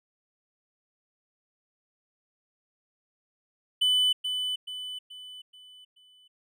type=tone with echo; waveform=triangle; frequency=3000 Hz; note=F#7; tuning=23 cents sharp; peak=-19 dBFS; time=3.81-4.13 s; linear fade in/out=10 ms; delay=430 ms; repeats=5; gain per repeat=-7 dB; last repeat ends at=6.28 s; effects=none